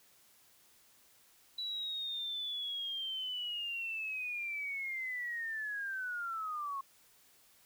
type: linear sweep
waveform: sine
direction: down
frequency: 3951 to 1081 Hz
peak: -36 dBFS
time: 1.58-6.81 s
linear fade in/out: 5 ms
effects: white hiss -65 dBFS RMS until 7.65 s

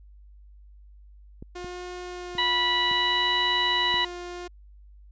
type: clicks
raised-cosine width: 3 ms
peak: -27 dBFS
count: 5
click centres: 1.425 / 1.645 / 2.352 / 2.914 / 3.942 s
type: tone with vibrato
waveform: sawtooth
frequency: 356.1 Hz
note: F4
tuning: 34 cents sharp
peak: -31 dBFS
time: 1.55-4.48 s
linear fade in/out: 10 ms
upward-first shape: sine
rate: 0.66 Hz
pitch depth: 14 cents each way
type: harmonic tone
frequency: 980 Hz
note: B5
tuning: 14 cents flat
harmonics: 1 / 2 / 3 / 4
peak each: -27 / -27 / -27 / -27 dBFS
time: 2.38-4.05 s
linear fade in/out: 5 ms
effects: added 50 Hz sine -47 dBFS peak until 5.11 s + resampled to 16000 Hz

